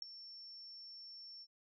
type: tone with ADSR envelope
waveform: sine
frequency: 5430 Hz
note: F8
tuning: 50 cents flat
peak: -33 dBFS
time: 0.02-1.47 s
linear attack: 3 ms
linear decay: 4 ms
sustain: -17 dB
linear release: 50 ms
effects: none